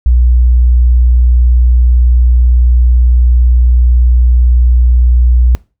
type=tone with vibrato; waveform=sine; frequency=60.8 Hz; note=B1; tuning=26 cents flat; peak=-4 dBFS; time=0.06-5.55 s; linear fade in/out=0 ms; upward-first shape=triangle; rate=18 Hz; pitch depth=10 cents each way; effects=noise-tail reverb RT60 0.3 s tail -22 dB re dry